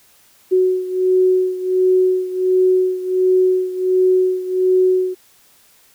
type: beating tone pair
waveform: sine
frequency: 370 / 371.4 Hz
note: F#4 / F#4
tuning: 0 / +7 cents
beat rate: 1.4 Hz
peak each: -14 / -18 dBFS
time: 0.51-5.15 s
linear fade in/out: 20 ms
effects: white hiss -52 dBFS RMS until 5.94 s